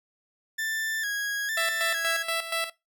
40% pulse tone with vibrato, 1711 Hz, A6, 49 cents flat, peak -27 dBFS, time 0.58-2.23 s, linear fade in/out 10 ms, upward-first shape square, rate 1.1 Hz, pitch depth 62 cents each way
10% pulse tone with tremolo, 662 Hz, E5, 7 cents sharp, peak -17 dBFS, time 1.57-2.7 s, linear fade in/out 5 ms, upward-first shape square, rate 4.2 Hz, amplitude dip 65%
effects noise-tail reverb RT60 0.2 s tail -19 dB re dry

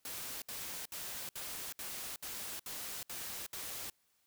white noise bursts, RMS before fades -43 dBFS, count 9, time 0.05-3.9 s, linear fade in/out 2 ms, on 370 ms, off 65 ms, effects white hiss -75 dBFS RMS until 4.26 s

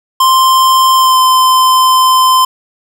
square tone with pitch glide, 1046.5 to 1032.7 Hz, C6 to C6, 0 to -23 cents, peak -6 dBFS, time 0.2-2.45 s, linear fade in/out 5 ms, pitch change -23 cents, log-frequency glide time 0.95-1.19 s, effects none

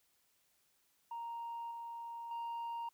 sine tone with level steps, 932.3 Hz, A#5, in tune, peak -39 / -42 / -36 dBFS, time 1.11-2.89 s, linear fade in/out 5 ms, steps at 1.71 / 2.31 s, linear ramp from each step 2 ms, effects tanh soft clip ceiling -38 dBFS + white hiss -75 dBFS RMS until 2.93 s

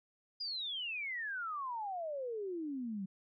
sine exponential sweep, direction down, 4978 to 185 Hz, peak -37 dBFS, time 0.4-3.06 s, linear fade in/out 10 ms, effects none

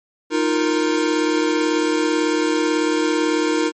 square chord, Eb suspended second, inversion none, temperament equal, 311.1 / 349.2 / 466.2 Hz, Eb4 / F4 / Bb4, 0 / 0 / 0 cents, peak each -20 / -23 / -23 dBFS, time 0.3-3.72 s, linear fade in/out 50 ms, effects MP3 32 kbps

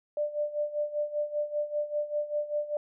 sine tone with tremolo, 593 Hz, D5, 17 cents sharp, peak -25 dBFS, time 0.17-2.77 s, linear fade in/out 2 ms, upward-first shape sine, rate 5.1 Hz, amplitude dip 80%, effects none

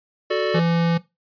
square chord, D major, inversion first, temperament equal, 370 / 440 / 587.3 Hz, F#4 / A4 / D5, 0 / 0 / 0 cents, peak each -24 dBFS, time 0.3-0.6 s, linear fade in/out 10 ms
square tone, 168.5 Hz, E3, 38 cents sharp, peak -18 dBFS, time 0.54-0.98 s, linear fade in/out 10 ms
effects noise-tail reverb RT60 0.2 s tail -17 dB re dry + resampled to 11025 Hz

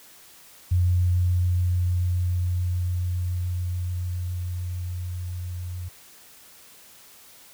sine tone with level ramp, 89.3 Hz, F2, 39 cents sharp, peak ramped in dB -17 to -30 dBFS, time 0.71-5.89 s, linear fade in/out 10 ms, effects white hiss -50 dBFS RMS until 7.53 s

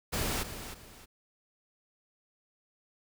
pink noise with echo, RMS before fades -32 dBFS, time 0.12-0.44 s, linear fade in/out 20 ms, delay 310 ms, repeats 2, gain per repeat -10 dB, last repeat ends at 1.06 s, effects none

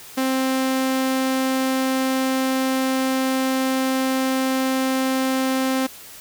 sawtooth tone, 262.8 Hz, C4, 8 cents sharp, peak -15 dBFS, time 0.17-5.87 s, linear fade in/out 10 ms, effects white hiss -41 dBFS RMS until 6.2 s

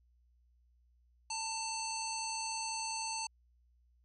harmonic tone, 891 Hz, A5, 22 cents sharp, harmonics 1 / 3 / 5 / 7 / 9 / 10, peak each -40 / -45 / -42 / -43 / -46 / -51 dBFS, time 1.3-3.27 s, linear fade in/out 5 ms, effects added 60 Hz sine -66 dBFS peak until 4.04 s

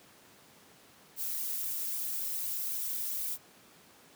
violet noise with flanger, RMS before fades -35 dBFS, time 1.16-3.38 s, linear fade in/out 50 ms, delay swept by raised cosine 1.5 to 2.6 ms, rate 3.8 Hz, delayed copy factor -0.75, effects pink hiss -58 dBFS RMS until 4.15 s + high-pass 150 Hz 12 dB/octave

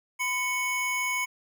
square tone pair together, 1010.6 / 2217 Hz, B5 / C#7, +40 / 0 cents, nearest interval octave + major second, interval 1360 cents, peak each -33 / -28 dBFS, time 0.19-1.26 s, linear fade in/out 20 ms, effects none

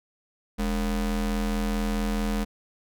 square ring-modulated tone, 125.5 Hz, B2, 28 cents sharp, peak -22 dBFS, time 0.58-2.45 s, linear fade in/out 20 ms, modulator 83.2 Hz, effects none

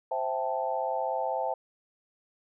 sine chord, A minor seventh, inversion first, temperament equal, 523.3 / 659.3 / 784 / 880 Hz, C5 / E5 / G5 / A5, 0 / 0 / 0 / 0 cents, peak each -33 dBFS, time 0.11-1.54 s, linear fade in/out 5 ms, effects none

